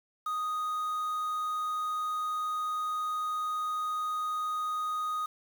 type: tone with quantisation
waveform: triangle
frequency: 1244.5 Hz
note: D#6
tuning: in tune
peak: -28 dBFS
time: 0.26-5.26 s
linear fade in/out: 5 ms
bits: 8
effects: none